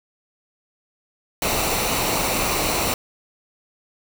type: noise with comb filter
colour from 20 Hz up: pink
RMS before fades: -22 dBFS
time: 1.42-2.94 s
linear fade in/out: 2 ms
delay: 0.6 ms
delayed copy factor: -0.5
effects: none

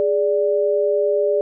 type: tone pair together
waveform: sine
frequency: 414.3 / 585 Hz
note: G#4 / D5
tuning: -4 / -7 cents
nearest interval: tritone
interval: 597 cents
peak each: -18 dBFS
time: 0-1.41 s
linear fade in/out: 0 ms
effects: none

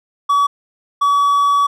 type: tone pair in turn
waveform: triangle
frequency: 1138 / 1138 Hz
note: C#6 / C#6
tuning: +45 / +45 cents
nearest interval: unison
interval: 0 cents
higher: neither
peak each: -9 dBFS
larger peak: neither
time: 0.29-0.47 / 1.01-1.67 s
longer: second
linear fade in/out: 10 ms
effects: none

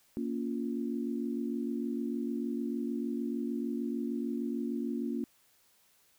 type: chord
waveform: sine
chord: Bb minor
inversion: none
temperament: just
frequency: 233.1 / 279.7 / 349.6 Hz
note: Bb3 / Db4 / F4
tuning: 0 / +16 / +2 cents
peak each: -34 / -36 / -39 dBFS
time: 0.17-5.24 s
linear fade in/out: 0 ms
effects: white hiss -67 dBFS RMS until 6.18 s

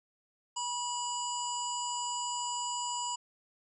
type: harmonic tone with a mistuned harmonic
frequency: 974 Hz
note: B5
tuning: 24 cents flat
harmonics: 1 / 3 / 5 / 7 / 8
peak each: -35 / -42 / -43 / -39 / -44 dBFS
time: 0.56-3.16 s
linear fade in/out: 10 ms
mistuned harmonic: 7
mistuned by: +76 cents
effects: none

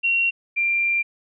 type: tone pair in turn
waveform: sine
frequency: 2742 / 2377 Hz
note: F7 / D7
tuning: -32 / +20 cents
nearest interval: major second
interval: 248 cents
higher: first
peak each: -17 / -18 dBFS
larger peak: first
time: 0.03-0.31 / 0.56-1.03 s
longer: second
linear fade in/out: 20 ms
effects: none

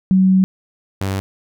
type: tone pair in turn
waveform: sine / sawtooth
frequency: 188.4 / 96.79 Hz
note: F#3 / G2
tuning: +32 / -21 cents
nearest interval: octave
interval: 1153 cents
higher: first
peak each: -9 / -15 dBFS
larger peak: first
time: 0.11-0.44 / 1.01-1.2 s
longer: first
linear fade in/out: 0 ms
effects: none

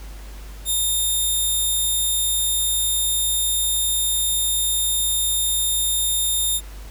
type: tone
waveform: 5% pulse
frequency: 3650 Hz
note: A#7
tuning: 37 cents flat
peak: -11 dBFS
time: 0.65-6.61 s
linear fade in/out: 50 ms
effects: added 50 Hz sine -34 dBFS peak until 6.9 s + pink hiss -45 dBFS RMS until 6.9 s

